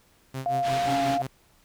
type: tone with tremolo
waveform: sawtooth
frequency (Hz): 132.4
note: C3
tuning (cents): +21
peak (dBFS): -26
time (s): 0.34-1.27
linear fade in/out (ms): 5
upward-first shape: sine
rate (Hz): 5.7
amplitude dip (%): 90
type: tone with vibrato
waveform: sine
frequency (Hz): 698.5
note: F5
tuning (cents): 0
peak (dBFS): -23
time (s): 0.46-1.22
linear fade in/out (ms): 0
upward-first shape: triangle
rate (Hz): 2.9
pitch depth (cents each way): 18
type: low-pass noise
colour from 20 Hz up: white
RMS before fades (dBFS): -35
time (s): 0.62-1.19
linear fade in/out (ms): 50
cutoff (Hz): 3300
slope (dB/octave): 12
type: harmonic tone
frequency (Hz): 277.2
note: C#4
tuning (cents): 0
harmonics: 1 / 3 / 5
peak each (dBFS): -29 / -36 / -46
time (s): 0.87-1.18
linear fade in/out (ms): 10
effects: pink hiss -61 dBFS RMS until 1.64 s